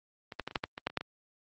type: clicks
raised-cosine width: 0.3 ms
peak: -24 / -18 / -19 / -28 / -12 / -15 / -22 / -13 / -30 / -13 / -22 dBFS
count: 11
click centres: 0.322 / 0.397 / 0.476 / 0.511 / 0.558 / 0.639 / 0.779 / 0.87 / 0.9 / 0.973 / 1.01 s
effects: high-pass 100 Hz 12 dB/octave + Opus 24 kbps